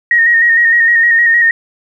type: tone with vibrato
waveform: sine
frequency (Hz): 1864.7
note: A#6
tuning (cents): 0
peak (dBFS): -6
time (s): 0.11-1.51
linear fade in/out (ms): 2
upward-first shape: square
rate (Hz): 6.5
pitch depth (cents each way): 28
effects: 8-bit